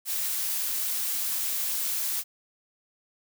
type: noise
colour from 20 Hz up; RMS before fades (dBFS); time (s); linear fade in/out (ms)
blue; -29; 0.05-2.24; 50
effects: none